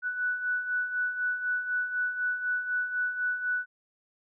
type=beating tone pair; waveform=sine; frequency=1480 / 1484 Hz; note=F#6 / F#6; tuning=0 / +5 cents; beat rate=4 Hz; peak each=-35 / -28 dBFS; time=0.02-3.66 s; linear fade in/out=50 ms; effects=none